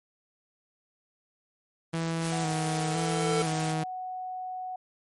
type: tone with vibrato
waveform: sawtooth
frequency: 161.7 Hz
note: E3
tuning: 33 cents flat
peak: -24 dBFS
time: 1.93-3.84 s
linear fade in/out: 10 ms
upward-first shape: square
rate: 0.98 Hz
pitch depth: 31 cents each way
type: tone with exponential growth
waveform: square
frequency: 446.9 Hz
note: A4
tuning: 27 cents sharp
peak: -25 dBFS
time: 1.99-3.42 s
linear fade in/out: 0 ms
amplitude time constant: 310 ms
type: noise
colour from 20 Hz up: white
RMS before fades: -38 dBFS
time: 2.2-3.75 s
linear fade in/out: 50 ms
type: tone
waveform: sine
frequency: 740 Hz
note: F#5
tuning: in tune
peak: -33 dBFS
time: 2.32-4.76 s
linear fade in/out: 5 ms
effects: MP3 48 kbps